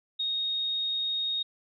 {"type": "tone", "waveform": "sine", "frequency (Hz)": 3729, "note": "A#7", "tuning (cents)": 0, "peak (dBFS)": -27, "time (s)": [0.19, 1.43], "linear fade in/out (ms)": 10, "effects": []}